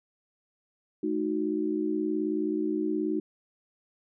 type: chord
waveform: sine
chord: D# diminished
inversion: second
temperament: equal with one note detuned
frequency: 215.1 / 311.1 / 370 Hz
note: A3 / D#4 / F#4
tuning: -39 / 0 / 0 cents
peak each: -34 / -28 / -31 dBFS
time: 1.03-3.2 s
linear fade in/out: 5 ms
effects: none